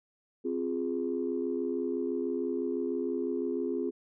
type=chord; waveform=sine; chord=F minor; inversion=second; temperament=equal; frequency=261.6 / 349.2 / 415.3 Hz; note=C4 / F4 / Ab4; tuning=0 / 0 / 0 cents; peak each=-33 dBFS; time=0.44-3.91 s; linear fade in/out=20 ms; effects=tanh soft clip ceiling -20 dBFS